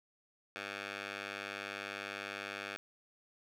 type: tone with band-pass filter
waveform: 10% pulse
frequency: 100 Hz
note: G2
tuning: 35 cents sharp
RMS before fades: -43 dBFS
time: 0.56-2.77 s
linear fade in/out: 0 ms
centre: 2200 Hz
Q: 1.2
effects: none